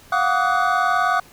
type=tone cluster; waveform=triangle; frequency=704 / 743 / 1151 / 1248 / 1483 Hz; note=F5 / F#5 / D6 / D#6 / F#6; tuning=+14 / +7 / -35 / +5 / +4 cents; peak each=-21 dBFS; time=0.12-1.2 s; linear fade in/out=5 ms; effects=pink hiss -48 dBFS RMS until 1.32 s